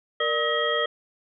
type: tone cluster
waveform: sine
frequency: 466.6 / 595 / 1275 / 1902 / 3236 Hz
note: A#4 / D5 / D#6 / A#6 / G#7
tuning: +2 / +22 / +42 / +34 / -46 cents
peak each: -28 dBFS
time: 0.2-0.86 s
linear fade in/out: 5 ms
effects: none